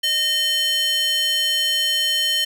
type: tone with high-pass filter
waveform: square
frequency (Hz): 613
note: D#5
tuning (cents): -26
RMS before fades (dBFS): -20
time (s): 0.03-2.45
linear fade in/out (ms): 10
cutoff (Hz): 2800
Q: 3.8
effects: none